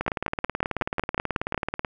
two click trains, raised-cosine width 0.5 ms, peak -9 / -11 dBFS, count 9 / 35, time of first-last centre 0.08-1.545 / 0.01-1.848 s, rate 5.46 / 18.5 Hz, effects none

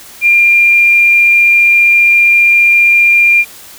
sine tone, 2395 Hz, D7, 33 cents sharp, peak -4 dBFS, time 0.21-3.45 s, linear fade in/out 50 ms, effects white hiss -34 dBFS RMS until 3.78 s

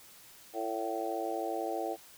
harmonic tone with a mistuned harmonic, 112.1 Hz, A2, 33 cents sharp, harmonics 3 / 4 / 5 / 6 / 7, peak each -38 / -39 / -40 / -39 / -37 dBFS, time 0.53-1.97 s, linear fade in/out 50 ms, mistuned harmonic 7, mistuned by -37 cents, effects white hiss -55 dBFS RMS until 2.17 s

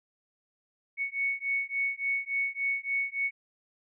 sine beating tone pair, 2217 / 2220.5 Hz, C#7 / C#7, 0 / +2 cents, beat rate 3.5 Hz, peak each -31 dBFS, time 0.97-3.31 s, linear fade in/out 50 ms, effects none

